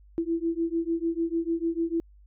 sine beating tone pair, 329.6 / 336.3 Hz, E4 / E4, 0 / +35 cents, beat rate 6.7 Hz, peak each -28 dBFS, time 0.18-2 s, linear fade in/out 0 ms, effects added 50 Hz sine -51 dBFS peak until 2.26 s

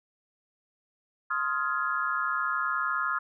sine chord, F minor seventh, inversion second, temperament just, 1047.7 / 1257.2 / 1396.9 / 1676.3 Hz, C6 / Eb6 / F6 / Ab6, +2 / +18 / 0 / +16 cents, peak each -34 / -30 / -30 / -35 dBFS, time 1.3-3.19 s, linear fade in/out 10 ms, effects none

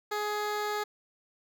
15% pulse tone with notch filter, 418.8 Hz, G#4, 15 cents sharp, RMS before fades -32 dBFS, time 0.11-0.84 s, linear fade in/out 10 ms, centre 9200 Hz, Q 1.4, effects none

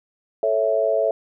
sine chord, A major, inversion none, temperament equal, 440 / 554.4 / 659.3 Hz, A4 / C#5 / E5, 0 / 0 / 0 cents, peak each -23 / -22 / -20 dBFS, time 0.43-1.11 s, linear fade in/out 2 ms, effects none

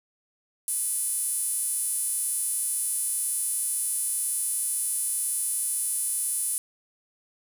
sawtooth tone with high-pass filter, 501 Hz, B4, 25 cents sharp, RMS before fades -28 dBFS, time 0.68-6.58 s, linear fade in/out 0 ms, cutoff 9900 Hz, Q 6.8, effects none

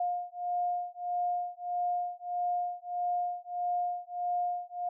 sine beating tone pair, 709 / 710.6 Hz, F5 / F5, +26 / +30 cents, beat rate 1.6 Hz, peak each -33 / -33 dBFS, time 0-4.89 s, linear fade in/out 5 ms, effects none

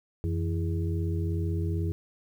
harmonic tone with a mistuned harmonic, 82.4 Hz, E2, in tune, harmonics 1 / 2 / 4 / 5, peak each -27 / -34 / -36 / -39 dBFS, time 0.24-1.92 s, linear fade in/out 0 ms, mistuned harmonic 1, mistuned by +130 cents, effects 10-bit

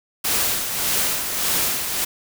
white noise with tremolo, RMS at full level -20 dBFS, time 0.24-2.05 s, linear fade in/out 10 ms, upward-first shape sine, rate 1.7 Hz, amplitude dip 50%, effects none

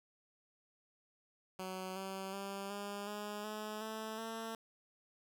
10% pulse tone with pitch steps, 187 / 192.04 / 197.21 / 202.5 / 208 / 213.6 / 219.3 / 225.2 Hz, F#3 / G3 / G3 / G#3 / G#3 / G#3 / A3 / A3, +19 / -35 / +11 / -43 / +3 / +49 / -6 / +40 cents, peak -33 dBFS, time 1.59-4.55 s, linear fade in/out 2 ms, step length 370 ms, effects none

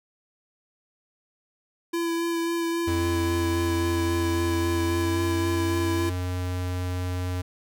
square tone with vibrato, 336.2 Hz, E4, 34 cents sharp, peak -25 dBFS, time 1.93-6.1 s, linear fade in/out 10 ms, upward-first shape sine, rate 3.7 Hz, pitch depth 14 cents each way
square tone with pitch glide, 87.31 to 90.44 Hz, F2 to F#2, 0 to -39 cents, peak -27 dBFS, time 2.87-7.42 s, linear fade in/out 10 ms, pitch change +61 cents, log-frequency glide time 4.88-5.19 s
effects none

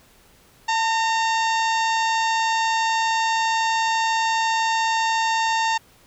harmonic tone with a mistuned harmonic, 914 Hz, A#5, 34 cents flat, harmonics 1 / 2 / 3 / 4 / 5 / 6 / 7 / 8, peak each -20 / -26 / -30 / -32 / -34 / -36 / -37 / -38 dBFS, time 0.68-5.78 s, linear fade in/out 10 ms, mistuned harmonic 1, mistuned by -35 cents, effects pink hiss -54 dBFS RMS until 6.06 s

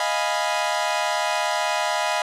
sawtooth chord, F half-diminished seventh, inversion third, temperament equal, 622.3 / 698.5 / 830.6 / 987.8 Hz, Eb5 / F5 / Ab5 / Cb6, 0 / 0 / 0 / 0 cents, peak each -23 dBFS, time 0-2.22 s, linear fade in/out 2 ms, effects low-pass 8000 Hz 12 dB/octave

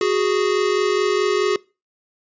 square tone pair together, 370 / 414.7 Hz, F#4 / G#4, 0 / -3 cents, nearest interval major second, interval 197 cents, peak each -20 dBFS, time 0.01-1.56 s, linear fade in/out 2 ms, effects noise-tail reverb RT60 0.3 s tail -23 dB re dry + resampled to 16000 Hz

